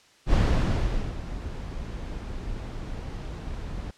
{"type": "noise with ADSR envelope", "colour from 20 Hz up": "brown", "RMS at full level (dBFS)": -19, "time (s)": [0.26, 3.91], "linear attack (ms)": 71, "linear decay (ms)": 810, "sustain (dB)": -15, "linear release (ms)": 6, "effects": ["white hiss -57 dBFS RMS until 3.97 s", "low-pass 6000 Hz 12 dB/octave"]}